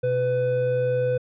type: tone pair together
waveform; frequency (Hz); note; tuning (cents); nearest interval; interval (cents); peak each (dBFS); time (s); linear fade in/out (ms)
triangle; 125.9 / 500.6; B2 / B4; +34 / +23; 2 octaves; 2389; -25 / -19; 0.03-1.18; 10
effects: resampled to 8000 Hz